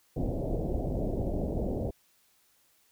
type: low-pass noise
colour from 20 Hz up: pink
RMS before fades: -31 dBFS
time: 0.16-1.91 s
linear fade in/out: 10 ms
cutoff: 680 Hz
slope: 48 dB/octave
effects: white hiss -67 dBFS RMS until 2.91 s